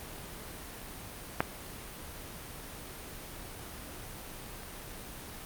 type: clicks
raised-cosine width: 0.5 ms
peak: -10 / -29 dBFS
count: 2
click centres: 1.405 / 4.633 s
effects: pink hiss -44 dBFS RMS until 5.45 s + Opus 32 kbps